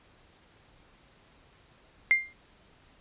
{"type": "tone with exponential decay", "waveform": "sine", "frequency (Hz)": 2100, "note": "C7", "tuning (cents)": 6, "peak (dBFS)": -15, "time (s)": [2.11, 2.33], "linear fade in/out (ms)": 0, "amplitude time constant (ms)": 46, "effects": ["pink hiss -60 dBFS RMS until 3 s", "resampled to 8000 Hz"]}